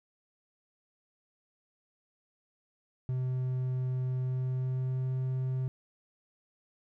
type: tone with pitch glide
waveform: triangle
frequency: 128.1 to 129.74 Hz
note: C3 to C3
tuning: -36 to -14 cents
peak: -27 dBFS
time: 3.09-5.68 s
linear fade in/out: 0 ms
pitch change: +22 cents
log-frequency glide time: 4.08-5.15 s
effects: none